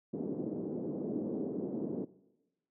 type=band-pass noise; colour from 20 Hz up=pink; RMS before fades=-37 dBFS; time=0.13-2.05 s; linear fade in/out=10 ms; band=200 to 430 Hz; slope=24 dB/octave; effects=noise-tail reverb RT60 1.0 s tail -19 dB re dry